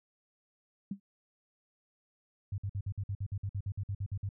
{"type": "tone with exponential decay", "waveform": "sine", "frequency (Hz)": 197.9, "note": "G3", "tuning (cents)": 17, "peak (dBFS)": -30, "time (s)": [0.91, 1], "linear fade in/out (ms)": 5, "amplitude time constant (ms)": 19}
{"type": "tone bursts", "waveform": "sine", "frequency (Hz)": 99.1, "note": "G2", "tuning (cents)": 19, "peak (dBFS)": -32, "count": 16, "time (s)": [2.52, 4.291], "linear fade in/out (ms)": 5, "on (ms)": 61, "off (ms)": 53}
{"effects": []}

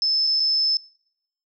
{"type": "tone with dropouts", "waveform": "sine", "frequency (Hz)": 5250, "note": "E8", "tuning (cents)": -8, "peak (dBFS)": -18, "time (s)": [0.02, 0.77], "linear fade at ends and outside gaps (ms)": 1, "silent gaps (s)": [[0.269, 0.272], [0.398, 0.402]], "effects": ["noise-tail reverb RT60 0.8 s tail -25 dB re dry"]}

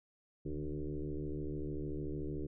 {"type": "tone with frequency modulation", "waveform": "sine", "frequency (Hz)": 150.2, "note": "D3", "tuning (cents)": 39, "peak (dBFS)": -36, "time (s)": [0.45, 2.47], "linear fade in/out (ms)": 10, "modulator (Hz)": 73.5, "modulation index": 3.6, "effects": []}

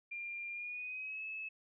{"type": "tone with pitch glide", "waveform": "sine", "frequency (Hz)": [2394, 2596], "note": ["D7", "E7"], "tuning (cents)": [33, -27], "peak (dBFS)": -40, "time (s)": [0.11, 1.49], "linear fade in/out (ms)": 10, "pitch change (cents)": 140, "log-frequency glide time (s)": [0.51, 1.24], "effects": []}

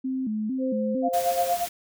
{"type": "tone with vibrato", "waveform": "sine", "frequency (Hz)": 237, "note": "A#3", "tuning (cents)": 29, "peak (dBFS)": -25, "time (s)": [0.04, 1.09], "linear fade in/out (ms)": 10, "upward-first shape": "square", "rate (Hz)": 2.2, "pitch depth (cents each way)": 170}
{"type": "tone with pitch glide", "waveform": "sine", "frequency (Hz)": [520, 528.2], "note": ["C5", "C5"], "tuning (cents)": [-11, 16], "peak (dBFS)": -27, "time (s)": [0.58, 1.55], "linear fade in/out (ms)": 50, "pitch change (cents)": 27, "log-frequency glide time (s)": [1.11, 1.37]}
{"type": "tone with tremolo", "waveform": "sine", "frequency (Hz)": 698.5, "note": "F5", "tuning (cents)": 0, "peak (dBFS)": -19, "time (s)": [1.02, 1.67], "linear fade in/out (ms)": 50, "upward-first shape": "sine", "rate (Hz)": 8.4, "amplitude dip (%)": 85}
{"type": "noise", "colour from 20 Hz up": "white", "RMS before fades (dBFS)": -35, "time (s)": [1.13, 1.69], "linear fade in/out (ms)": 10}
{"effects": []}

